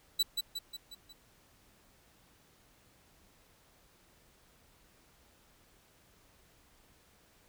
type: tone with echo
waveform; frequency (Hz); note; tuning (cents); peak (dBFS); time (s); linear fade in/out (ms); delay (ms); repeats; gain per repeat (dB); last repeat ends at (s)
40% pulse; 3951; B7; 0; -24; 0.19-0.23; 10; 180; 5; -5; 1.13
effects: pink hiss -65 dBFS RMS until 7.48 s